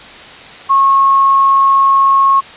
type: tone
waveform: sine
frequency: 1091 Hz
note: C#6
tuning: 28 cents flat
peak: -6 dBFS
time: 0.69-2.41 s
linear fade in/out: 20 ms
effects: white hiss -33 dBFS RMS until 2.56 s + resampled to 8000 Hz